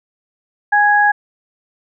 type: tone pair together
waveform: sine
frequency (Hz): 826.3 / 1661.2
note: G#5 / G#6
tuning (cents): -9 / 0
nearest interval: octave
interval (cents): 1209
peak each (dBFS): -12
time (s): 0.72-1.12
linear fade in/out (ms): 10
effects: none